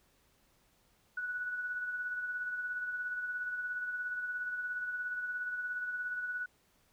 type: tone with tremolo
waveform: sine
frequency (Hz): 1475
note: F#6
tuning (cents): -6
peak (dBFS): -33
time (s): 1.17-6.46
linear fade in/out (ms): 5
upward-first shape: sine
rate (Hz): 17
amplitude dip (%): 40
effects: pink hiss -70 dBFS RMS until 6.92 s